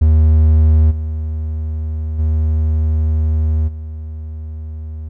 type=tone with level steps; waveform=triangle; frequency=78 Hz; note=D#2; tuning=5 cents sharp; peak=-5 / -16 / -10 / -22 dBFS; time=0.01-5.09 s; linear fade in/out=10 ms; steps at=0.9 / 2.18 / 3.67 s; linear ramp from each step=20 ms; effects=none